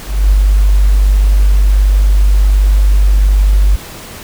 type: tone with ADSR envelope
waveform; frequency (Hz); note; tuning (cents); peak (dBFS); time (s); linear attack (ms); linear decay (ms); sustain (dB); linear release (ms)
sine; 49.32; G1; +11; -3; 0.05-3.76; 270; 9; -2; 8
effects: pink hiss -30 dBFS RMS until 4.23 s